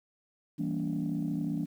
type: chord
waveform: sine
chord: E half-diminished seventh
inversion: none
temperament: equal with one note detuned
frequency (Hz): 164.81 / 196 / 233.1 / 287.3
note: E3 / G3 / Bb3 / D4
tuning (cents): 0 / 0 / 0 / -38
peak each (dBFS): -33 / -36 / -35 / -33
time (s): 0.58-1.66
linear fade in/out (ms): 20
effects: tanh soft clip ceiling -23 dBFS + 10-bit